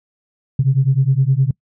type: beating tone pair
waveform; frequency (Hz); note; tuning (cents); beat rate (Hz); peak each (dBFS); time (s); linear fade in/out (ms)
sine; 129.5 / 139.2; C3 / C#3; -17 / +8; 9.7; -14; 0.59-1.51; 5
effects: noise-tail reverb RT60 0.1 s tail -25 dB re dry + tanh soft clip ceiling -4 dBFS